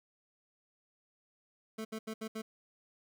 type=tone bursts at uneven times; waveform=25% pulse; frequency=220 Hz; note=A3; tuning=in tune; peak=-34 dBFS; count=5; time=1.78-1.85 / 1.92-1.99 / 2.07-2.14 / 2.21-2.28 / 2.35-2.42 s; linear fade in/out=10 ms; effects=none